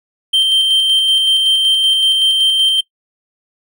triangle tone with tremolo, 3136 Hz, G7, in tune, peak -7 dBFS, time 0.33-2.81 s, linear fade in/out 10 ms, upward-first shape square, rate 5.3 Hz, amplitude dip 25%, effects noise-tail reverb RT60 0.1 s tail -21 dB re dry

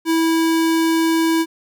square tone, 326.7 Hz, E4, 15 cents flat, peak -15 dBFS, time 0.05-1.46 s, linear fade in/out 50 ms, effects none

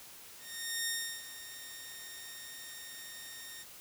10% pulse tone with ADSR envelope, 1843 Hz, A#6, 20 cents flat, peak -23 dBFS, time 0.38-3.65 s, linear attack 490 ms, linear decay 350 ms, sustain -14 dB, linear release 36 ms, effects white hiss -52 dBFS RMS until 3.8 s

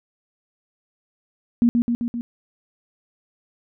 sine tone with echo, 237 Hz, A#3, 29 cents sharp, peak -12 dBFS, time 1.62-1.69 s, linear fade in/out 0 ms, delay 130 ms, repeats 4, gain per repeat -3 dB, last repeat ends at 2.21 s, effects none

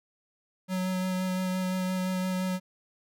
square tone with vibrato, 185.2 Hz, F#3, 2 cents sharp, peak -28 dBFS, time 0.68-2.6 s, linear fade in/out 50 ms, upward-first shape sine, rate 5.8 Hz, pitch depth 12 cents each way, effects none

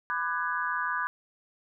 sine chord, G# half-diminished seventh, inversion first, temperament just, 996.7 / 1196.1 / 1495.1 / 1661.2 Hz, B5 / D6 / F#6 / G#6, +16 / +31 / +18 / 0 cents, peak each -33 dBFS, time 0.1-1.07 s, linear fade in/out 0 ms, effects none

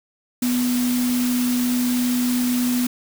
sine tone in noise, 246.9 Hz, B3, in tune, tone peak -18 dBFS, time 0.42-2.87 s, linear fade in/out 5 ms, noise white, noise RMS -29 dBFS, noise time 0.42-2.87 s, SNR +8 dB, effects none

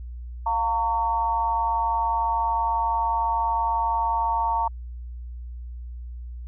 sine tone with amplitude modulation, 913 Hz, A#5, 36 cents flat, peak -17 dBFS, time 0.46-4.68 s, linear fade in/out 5 ms, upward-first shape sine, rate 211 Hz, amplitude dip 80%, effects added 60 Hz sine -33 dBFS peak until 6.47 s

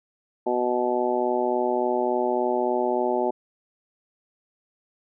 harmonic tone, 123.47 Hz, B2, in tune, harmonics 2 / 3 / 4 / 5 / 6 / 7, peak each -31 / -25 / -31 / -27 / -31 / -28 dBFS, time 0.46-3.31 s, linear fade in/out 10 ms, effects none

